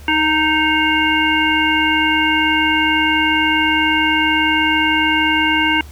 harmonic tone with a mistuned harmonic, 311.1 Hz, D#4, in tune, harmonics 1 / 3 / 5 / 7 / 9, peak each -19 / -19 / -19 / -19 / -19 dBFS, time 0.08-5.81 s, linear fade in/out 2 ms, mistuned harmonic 3, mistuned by -16 cents, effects added 73 Hz sine -34 dBFS peak until 5.91 s + pink hiss -44 dBFS RMS until 5.91 s

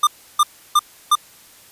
square tone bursts, 1200 Hz, D6, 37 cents sharp, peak -11 dBFS, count 4, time 0.03-1.154 s, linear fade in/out 5 ms, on 41 ms, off 320 ms, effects white hiss -47 dBFS RMS until 1.71 s + resampled to 32000 Hz

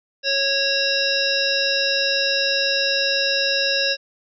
harmonic tone with a mistuned harmonic, 550 Hz, C#5, 14 cents flat, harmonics 1 / 3 / 5 / 7 / 9 / 10, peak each -25 / -25 / -25 / -25 / -25 / -25 dBFS, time 0.23-3.97 s, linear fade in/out 50 ms, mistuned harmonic 9, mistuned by +25 cents, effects none

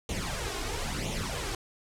pink noise with flanger, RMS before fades -33 dBFS, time 0.09-1.55 s, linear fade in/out 2 ms, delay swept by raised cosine 0.3 to 2.8 ms, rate 1 Hz, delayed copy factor +0.7, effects low-pass 9000 Hz 12 dB/octave

